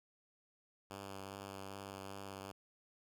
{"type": "tone with vibrato", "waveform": "5% pulse", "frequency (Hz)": 98, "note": "G2", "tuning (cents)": 0, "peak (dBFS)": -35, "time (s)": [0.9, 2.52], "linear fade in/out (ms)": 10, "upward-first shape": "triangle", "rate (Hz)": 2.5, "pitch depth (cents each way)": 21, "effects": []}